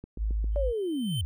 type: click train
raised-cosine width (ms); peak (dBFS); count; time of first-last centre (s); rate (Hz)
3; -28; 4; 0.04-0.443; 7.45
type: tone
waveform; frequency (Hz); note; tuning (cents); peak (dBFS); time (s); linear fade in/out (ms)
sine; 53.1; G#1; +39; -25; 0.17-0.73; 50
type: tone with exponential growth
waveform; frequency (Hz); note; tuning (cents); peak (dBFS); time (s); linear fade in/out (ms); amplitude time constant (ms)
square; 3085; G7; -28; -32; 0.52-1.21; 2; 150
type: linear sweep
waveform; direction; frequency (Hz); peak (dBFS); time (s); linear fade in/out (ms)
sine; down; 587.3 to 67.4; -27; 0.56-1.25; 0
effects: none